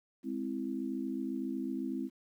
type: chord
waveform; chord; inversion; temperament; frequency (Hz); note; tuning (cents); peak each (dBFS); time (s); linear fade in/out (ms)
sine; Ab augmented; none; equal; 207.7 / 261.6 / 329.6; Ab3 / C4 / E4; 0 / 0 / 0; -40 / -36 / -39; 0.23-2.1; 50
effects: 11-bit

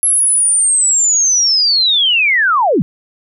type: linear sweep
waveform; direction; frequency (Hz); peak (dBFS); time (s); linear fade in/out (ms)
sine; down; 11175 to 136.1; -9; 0.03-2.82; 0
effects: none

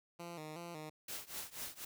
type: tone with vibrato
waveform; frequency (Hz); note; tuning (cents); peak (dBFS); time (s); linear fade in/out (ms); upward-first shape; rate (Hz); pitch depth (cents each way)
10% pulse; 162.8; E3; -21; -37; 0.19-0.9; 10; square; 2.7; 91
type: noise with tremolo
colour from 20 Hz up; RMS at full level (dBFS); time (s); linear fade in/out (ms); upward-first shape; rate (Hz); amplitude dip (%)
white; -42; 1.08-1.85; 5; triangle; 4.1; 95
effects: none

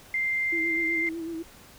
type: tone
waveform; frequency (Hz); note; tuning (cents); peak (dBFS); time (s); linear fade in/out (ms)
sine; 2093; C7; 0; -24; 0.14-1.09; 2
type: tone with vibrato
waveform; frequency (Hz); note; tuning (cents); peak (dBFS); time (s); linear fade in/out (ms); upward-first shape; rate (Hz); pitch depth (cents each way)
sine; 329.6; E4; 0; -31; 0.52-1.43; 10; sine; 8; 43
type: clicks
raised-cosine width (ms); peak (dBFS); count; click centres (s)
0.2; -31; 2; 1.068 / 1.077
effects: pink hiss -51 dBFS RMS until 1.78 s

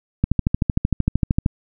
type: click train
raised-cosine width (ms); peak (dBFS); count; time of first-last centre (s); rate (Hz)
5; -4; 17; 0.24-1.461; 13.1
effects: none

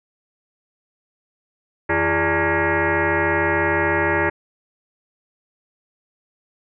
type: tone with frequency modulation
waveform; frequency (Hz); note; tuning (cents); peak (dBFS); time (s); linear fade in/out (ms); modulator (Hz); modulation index
sine; 659.3; E5; 0; -16; 1.89-4.3; 10; 249; 5.6
effects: none

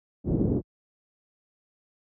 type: low-pass noise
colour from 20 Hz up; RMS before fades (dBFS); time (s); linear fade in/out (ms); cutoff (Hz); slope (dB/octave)
white; -24; 0.24-0.62; 50; 350; 24
effects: high-pass 60 Hz 12 dB/octave

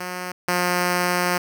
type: tone pair in turn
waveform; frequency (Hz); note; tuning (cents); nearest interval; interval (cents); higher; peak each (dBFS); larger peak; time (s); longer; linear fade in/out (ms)
5% pulse; 180.7 / 178.21; F#3 / F3; -41 / +35; unison; 24; first; -17 / -8; second; 0-0.32 / 0.48-1.38; second; 5
effects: none

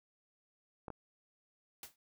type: clicks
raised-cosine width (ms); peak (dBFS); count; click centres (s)
1; -29; 2; 0.882 / 0.903
type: noise with exponential decay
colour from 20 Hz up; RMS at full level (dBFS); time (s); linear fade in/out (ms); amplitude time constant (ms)
white; -44; 1.83-1.96; 2; 28
effects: none

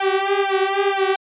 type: tone with flanger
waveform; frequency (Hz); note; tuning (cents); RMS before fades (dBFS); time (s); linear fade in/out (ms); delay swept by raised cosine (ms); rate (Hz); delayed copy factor
sawtooth; 391.4; G4; -3; -19; 0-1.16; 5; 1.3 to 6.7; 2.1; +0.9
effects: resampled to 8000 Hz

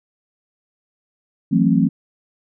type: chord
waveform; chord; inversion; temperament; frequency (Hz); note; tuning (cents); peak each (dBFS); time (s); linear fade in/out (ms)
sine; F# half-diminished seventh; third; just; 166.5 / 185 / 222 / 266.4; E3 / F#3 / A3 / C4; +18 / 0 / +16 / +31; -18; 1.51-1.89; 20
effects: none

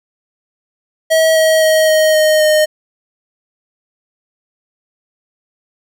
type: tone with pitch steps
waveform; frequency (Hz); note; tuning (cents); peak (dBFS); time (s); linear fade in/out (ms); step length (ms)
square; 642 / 636.5 / 631 / 625.5 / 620.1 / 614.8; E5 / D#5 / D#5 / D#5 / D#5 / D#5; -46 / +39 / +24 / +9 / -6 / -21; -9; 1.1-2.66; 20; 260
effects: none

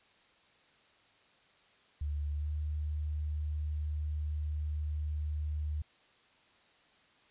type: tone with pitch glide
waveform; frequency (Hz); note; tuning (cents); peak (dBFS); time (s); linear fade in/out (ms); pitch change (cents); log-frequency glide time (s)
sine; 73.42 to 75.53; D2 to D2; 0 to +49; -32; 2.01-5.82; 5; +49; 2.33-2.5
effects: white hiss -65 dBFS RMS until 7.3 s + resampled to 8000 Hz

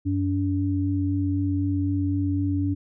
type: tone pair together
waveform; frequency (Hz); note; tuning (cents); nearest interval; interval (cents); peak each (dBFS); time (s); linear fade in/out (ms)
sine; 94.02 / 286; F#2 / D4; +28 / -46; octave + perfect fifth; 1926; -24; 0.05-2.75; 20
effects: none

